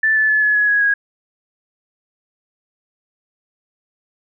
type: tone with pitch steps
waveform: sine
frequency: 1760 / 1740.8 / 1721.8 / 1703 / 1684.4 / 1666 / 1647.8 Hz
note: A6 / A6 / A6 / G#6 / G#6 / G#6 / G#6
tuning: 0 / -19 / -38 / +43 / +24 / +5 / -14 cents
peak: -12 dBFS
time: 0.03-0.94 s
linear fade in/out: 5 ms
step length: 130 ms
effects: none